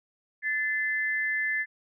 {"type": "tone pair together", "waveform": "sine", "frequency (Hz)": [1749, 2052], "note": ["A6", "C7"], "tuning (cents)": [-11, -34], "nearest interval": "minor third", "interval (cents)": 277, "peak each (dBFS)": [-27, -30], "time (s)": [0.42, 1.66], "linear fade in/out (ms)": 50, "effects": []}